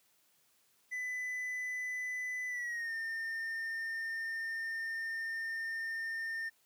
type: tone with pitch glide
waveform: triangle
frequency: 2000 to 1812.9 Hz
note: B6 to A#6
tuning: +21 to -49 cents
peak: -34 dBFS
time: 0.91-6.5 s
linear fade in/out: 20 ms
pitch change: -170 cents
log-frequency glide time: 2.48-2.93 s
effects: white hiss -71 dBFS RMS until 6.65 s + high-pass 100 Hz 12 dB/octave